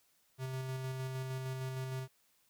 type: tone with tremolo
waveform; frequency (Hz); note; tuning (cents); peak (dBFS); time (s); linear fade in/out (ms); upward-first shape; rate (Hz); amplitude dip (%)
square; 130.81; C3; 0; -37; 0.38-2.08; 50; square; 6.5; 25
effects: white hiss -72 dBFS RMS until 2.49 s